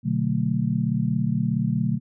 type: chord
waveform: sine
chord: B minor seventh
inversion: none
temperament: just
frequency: 123.47 / 148.16 / 185.21 / 222.2 Hz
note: B2 / D3 / F#3 / A3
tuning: 0 / +16 / +2 / +17 cents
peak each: -26 dBFS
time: 0.03-2 s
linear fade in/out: 50 ms
effects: none